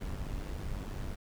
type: noise with amplitude modulation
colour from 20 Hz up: brown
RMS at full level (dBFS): -35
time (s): 0-1.16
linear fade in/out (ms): 20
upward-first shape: sine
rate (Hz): 98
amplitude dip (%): 60
effects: none